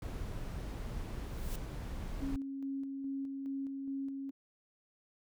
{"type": "noise", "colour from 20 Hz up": "brown", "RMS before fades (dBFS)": -40, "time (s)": [0.02, 2.36], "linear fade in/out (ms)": 2}
{"type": "noise with exponential growth", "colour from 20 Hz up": "white", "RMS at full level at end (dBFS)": -46, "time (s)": [1.1, 1.56], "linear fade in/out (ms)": 5, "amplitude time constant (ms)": 100}
{"type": "tone with tremolo", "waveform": "sine", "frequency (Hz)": 273, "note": "C#4", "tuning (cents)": -26, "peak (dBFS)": -35, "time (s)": [2.21, 4.31], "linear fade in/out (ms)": 20, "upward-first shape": "square", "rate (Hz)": 2.4, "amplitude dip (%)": 30}
{"effects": []}